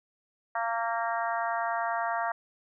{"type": "harmonic tone with a mistuned harmonic", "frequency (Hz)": 230, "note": "A#3", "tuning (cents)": -23, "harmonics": [3, 4, 5, 6, 7, 8], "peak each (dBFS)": [-31, -33, -35, -37, -38, -39], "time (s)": [0.55, 2.32], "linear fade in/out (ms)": 5, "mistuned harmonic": 8, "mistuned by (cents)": 23, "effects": []}